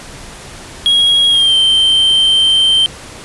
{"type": "tone with pitch glide", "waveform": "triangle", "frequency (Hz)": [3296, 3125], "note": ["G#7", "G7"], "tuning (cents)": [-14, -6], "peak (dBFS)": -6, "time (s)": [0.86, 2.86], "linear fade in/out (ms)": 0, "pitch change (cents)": -92, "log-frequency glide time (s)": [1.29, 1.55], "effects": ["pink hiss -32 dBFS RMS until 3.24 s", "resampled to 24000 Hz"]}